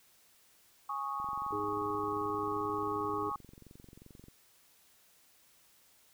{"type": "chord", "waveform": "sine", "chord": "Ab suspended fourth", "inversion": "none", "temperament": "just", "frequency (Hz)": [830.6, 1107.5, 1245.9], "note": ["Ab5", "Db6", "Eb6"], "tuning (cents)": [0, -2, 2], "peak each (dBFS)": [-41, -36, -41], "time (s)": [0.89, 3.36], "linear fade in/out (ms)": 5}
{"type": "click train", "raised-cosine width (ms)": 3, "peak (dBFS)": -40, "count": 71, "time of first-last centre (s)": [1.2, 4.284], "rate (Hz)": 22.7}
{"type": "harmonic tone", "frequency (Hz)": 103.4, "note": "G#2", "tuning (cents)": -7, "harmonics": [1, 3, 4], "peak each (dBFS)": [-48, -40, -37], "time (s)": [1.52, 3.3], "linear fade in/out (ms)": 5}
{"effects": ["white hiss -65 dBFS RMS until 6.13 s"]}